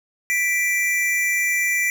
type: tone pair together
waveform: square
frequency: 1977.4 / 2349 Hz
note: B6 / D7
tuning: +2 / 0 cents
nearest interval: minor third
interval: 298 cents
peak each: -22 dBFS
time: 0.3-1.9 s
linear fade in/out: 0 ms
effects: none